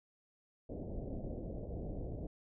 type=low-pass noise; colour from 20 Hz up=pink; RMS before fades=-42 dBFS; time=0.69-2.27 s; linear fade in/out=5 ms; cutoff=640 Hz; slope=48 dB/octave; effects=none